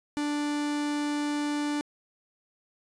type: tone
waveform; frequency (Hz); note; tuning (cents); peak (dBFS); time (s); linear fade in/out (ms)
45% pulse; 293.7; D4; 0; -27; 0.17-1.81; 0
effects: resampled to 22050 Hz